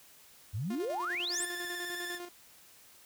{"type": "exponential sweep", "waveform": "sine", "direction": "up", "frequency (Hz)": [88.2, 9870], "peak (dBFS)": -32, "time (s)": [0.53, 1.46], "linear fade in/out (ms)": 20}
{"type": "tone with tremolo", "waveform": "sawtooth", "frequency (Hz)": 352.1, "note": "F4", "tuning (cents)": 14, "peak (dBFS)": -36, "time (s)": [0.7, 2.29], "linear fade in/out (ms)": 5, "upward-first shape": "square", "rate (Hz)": 10, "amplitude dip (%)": 50}
{"type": "tone with vibrato", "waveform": "sawtooth", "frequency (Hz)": 1760, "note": "A6", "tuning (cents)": 0, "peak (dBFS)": -34, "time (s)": [1.3, 2.2], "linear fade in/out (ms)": 50, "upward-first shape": "sine", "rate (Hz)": 18, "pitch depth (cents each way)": 30}
{"effects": ["white hiss -58 dBFS RMS until 3.05 s"]}